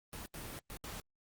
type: noise bursts at uneven times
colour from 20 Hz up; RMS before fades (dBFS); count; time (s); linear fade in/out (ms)
pink; -45; 4; 0.13-0.26 / 0.34-0.59 / 0.7-0.77 / 0.84-1; 0
effects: Opus 24 kbps